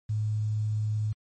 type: tone with quantisation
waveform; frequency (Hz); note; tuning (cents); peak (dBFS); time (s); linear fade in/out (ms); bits
sine; 107.1; A2; -46; -25; 0.09-1.13; 10; 9
effects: MP3 32 kbps